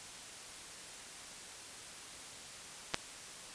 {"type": "clicks", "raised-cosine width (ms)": 0.2, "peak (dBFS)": [-22, -12], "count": 2, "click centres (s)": [2.938, 2.944], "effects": ["white hiss -49 dBFS RMS until 3.54 s", "resampled to 22050 Hz"]}